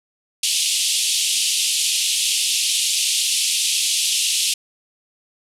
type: band-pass noise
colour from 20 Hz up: pink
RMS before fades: -20 dBFS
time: 0.43-4.54 s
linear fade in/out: 5 ms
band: 2700 to 11000 Hz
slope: 48 dB/octave
effects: none